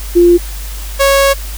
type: tone pair in turn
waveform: sine / sawtooth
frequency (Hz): 348.2 / 551.6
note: F4 / C#5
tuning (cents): -5 / -9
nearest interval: minor sixth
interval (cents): 796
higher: second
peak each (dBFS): -3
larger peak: neither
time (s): 0.15-0.38 / 0.99-1.34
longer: second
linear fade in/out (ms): 20
effects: added 50 Hz sine -21 dBFS peak until 1.57 s + white hiss -30 dBFS RMS until 1.57 s